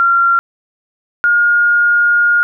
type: tone pair in turn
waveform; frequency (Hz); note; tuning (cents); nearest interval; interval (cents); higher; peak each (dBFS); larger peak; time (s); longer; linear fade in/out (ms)
sine; 1378 / 1424.1; F6 / F6; -24 / +33; minor second; 57; second; -8; neither; 0-0.39 / 1.24-2.43; second; 0
effects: none

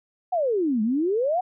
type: exponential two-way sweep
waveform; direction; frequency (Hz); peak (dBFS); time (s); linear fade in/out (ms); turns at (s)
sine; down then up; 761 to 207.7 to 761; -20; 0.32-1.41; 10; 0.82
effects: none

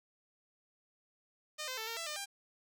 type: tone with pitch steps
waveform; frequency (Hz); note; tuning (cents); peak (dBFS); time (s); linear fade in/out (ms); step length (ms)
5% pulse; 610 / 515 / 442.9 / 459 / 666 / 603 / 797; D#5 / C5 / A4 / A#4 / E5 / D5 / G5; -34 / -28 / +11 / -27 / +18 / +46 / +28; -27; 1.58-2.259; 20; 97
effects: none

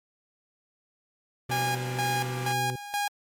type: chord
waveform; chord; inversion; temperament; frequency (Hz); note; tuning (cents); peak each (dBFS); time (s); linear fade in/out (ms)
5% pulse; G minor seventh; third; equal with one note detuned; 174.61 / 196 / 235.4 / 293.7; F3 / G3 / Bb3 / D4; 0 / 0 / +17 / 0; -32; 1.49-2.53; 10
type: harmonic tone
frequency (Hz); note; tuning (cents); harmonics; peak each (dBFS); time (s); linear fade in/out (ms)
125.9; B2; +34; 1 / 2 / 3 / 4; -31 / -42 / -38 / -44; 1.49-2.76; 5
type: tone with tremolo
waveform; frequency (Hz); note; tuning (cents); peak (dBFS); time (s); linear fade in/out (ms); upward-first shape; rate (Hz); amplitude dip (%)
sawtooth; 818; G#5; -26; -22; 1.51-3.08; 5; square; 2.1; 75
effects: MP3 64 kbps

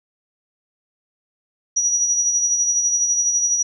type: tone with tremolo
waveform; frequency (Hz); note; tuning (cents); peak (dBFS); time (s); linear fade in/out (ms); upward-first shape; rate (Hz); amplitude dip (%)
sine; 5810; F#8; -32; -14; 1.76-3.63; 10; sine; 12; 45
effects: none

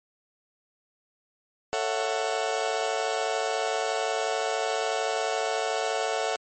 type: chord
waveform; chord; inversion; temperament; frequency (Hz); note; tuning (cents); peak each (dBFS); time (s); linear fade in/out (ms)
35% pulse; F# minor seventh; first; just; 444 / 555 / 666 / 740; A4 / C#5 / E5 / F#5; +16 / +2 / +18 / 0; -29 / -31 / -30 / -29; 1.73-6.36; 0
effects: low-pass 12000 Hz 12 dB/octave + MP3 32 kbps

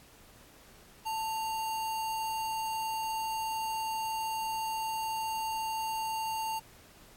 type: tone with sample-and-hold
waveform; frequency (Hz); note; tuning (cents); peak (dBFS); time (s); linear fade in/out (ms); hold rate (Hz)
sine; 886; A5; +12; -31; 1.05-6.6; 20; 3675
effects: pink hiss -57 dBFS RMS until 7.16 s + AAC 64 kbps

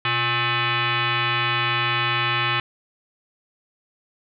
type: tone with frequency modulation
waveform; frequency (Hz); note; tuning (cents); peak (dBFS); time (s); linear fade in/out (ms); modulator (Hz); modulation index
sine; 599; D5; +34; -19; 0.05-2.6; 2; 475; 5.7
effects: none

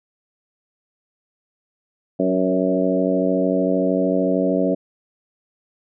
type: harmonic tone with a mistuned harmonic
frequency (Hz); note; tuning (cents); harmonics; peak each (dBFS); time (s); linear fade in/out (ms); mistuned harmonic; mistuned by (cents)
93.2; F#2; +13; 2 / 3 / 4 / 5 / 6 / 7; -23 / -21 / -26 / -25 / -23 / -25; 2.19-4.75; 10; 5; +17
effects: none

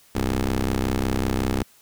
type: ring-modulated tone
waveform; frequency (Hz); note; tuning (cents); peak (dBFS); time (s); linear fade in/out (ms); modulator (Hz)
15% pulse; 65.41; C2; 0; -12; 0.15-1.63; 5; 149
effects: white hiss -55 dBFS RMS until 1.81 s

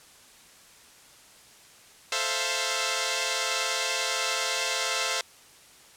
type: chord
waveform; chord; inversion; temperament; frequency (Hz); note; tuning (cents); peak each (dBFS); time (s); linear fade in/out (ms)
5% pulse; F major seventh; first; equal with one note detuned; 440 / 523.3 / 659.3 / 694.4; A4 / C5 / E5 / F5; 0 / 0 / 0 / -10; -22 / -18 / -21 / -21; 2.12-5.21; 2
effects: white hiss -53 dBFS RMS until 5.96 s + low-pass 10000 Hz 12 dB/octave

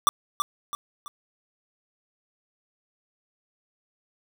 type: tone with echo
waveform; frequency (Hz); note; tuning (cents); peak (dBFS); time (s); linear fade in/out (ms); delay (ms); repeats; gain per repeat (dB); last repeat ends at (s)
square; 1171; D6; -5; -16; 0.07-0.09; 0; 330; 3; -7; 1.08
effects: none

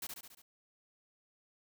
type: noise with echo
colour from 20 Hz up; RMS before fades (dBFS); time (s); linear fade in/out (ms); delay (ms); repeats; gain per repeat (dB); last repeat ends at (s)
white; -41; 0.02-0.07; 5; 70; 5; -4; 0.42
effects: none

